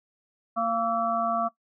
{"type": "harmonic tone with a mistuned harmonic", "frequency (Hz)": 229.9, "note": "A#3", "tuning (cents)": -24, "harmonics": [1, 3, 5, 6], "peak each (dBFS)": [-33, -27, -27, -32], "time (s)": [0.56, 1.49], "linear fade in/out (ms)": 20, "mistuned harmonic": 6, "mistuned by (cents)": -73, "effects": ["noise-tail reverb RT60 0.1 s tail -18 dB re dry"]}